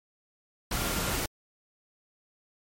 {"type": "tone in noise", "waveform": "sine", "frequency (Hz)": 1396.9, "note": "F6", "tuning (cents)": 0, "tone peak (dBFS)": -41, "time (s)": [0.76, 1.16], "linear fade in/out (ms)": 5, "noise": "pink", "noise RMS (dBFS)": -30, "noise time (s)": [0.71, 1.26], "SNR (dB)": -14, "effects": ["MP3 64 kbps"]}